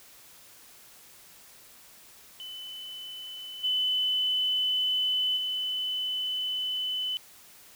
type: tone with level steps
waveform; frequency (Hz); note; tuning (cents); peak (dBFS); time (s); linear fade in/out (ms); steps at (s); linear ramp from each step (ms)
sine; 3014; F#7; +31; -38 / -24 / -28; 2.4-7.17; 0; 3.63 / 5.36; 20
effects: white hiss -53 dBFS RMS until 7.75 s